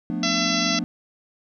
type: chord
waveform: triangle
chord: B half-diminished seventh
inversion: second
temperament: just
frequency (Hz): 177.8 / 222.2 / 246.9 / 296.3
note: F3 / A3 / B3 / D4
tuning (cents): +31 / +17 / 0 / +15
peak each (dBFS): -28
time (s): 0.1-0.84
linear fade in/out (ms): 0
type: harmonic tone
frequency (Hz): 673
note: E5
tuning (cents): +36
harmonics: 1 / 2 / 3 / 4 / 5 / 6 / 7 / 8 / 9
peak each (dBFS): -30 / -30 / -30 / -30 / -30 / -30 / -30 / -30 / -30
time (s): 0.23-0.79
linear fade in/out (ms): 2
effects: none